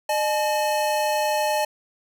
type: tone pair together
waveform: square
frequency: 606.9 / 856 Hz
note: D#5 / A5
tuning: -43 / -48 cents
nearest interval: tritone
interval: 595 cents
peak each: -24 dBFS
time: 0.09-1.65 s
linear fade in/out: 5 ms
effects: none